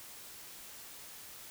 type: silence
effects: white hiss -50 dBFS RMS until 1.5 s